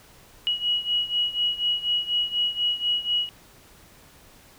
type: beating tone pair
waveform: sine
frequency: 2910 / 2914.1 Hz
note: F#7 / F#7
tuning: -29 / -27 cents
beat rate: 4.1 Hz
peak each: -24 / -27 dBFS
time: 0.47-3.29 s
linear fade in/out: 0 ms
effects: pink hiss -52 dBFS RMS until 4.58 s